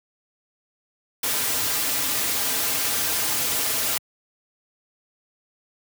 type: noise with comb filter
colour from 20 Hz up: white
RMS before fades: -24 dBFS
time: 1.23-3.98 s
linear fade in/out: 5 ms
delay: 5.4 ms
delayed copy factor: -0.65
effects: high-pass 100 Hz 12 dB/octave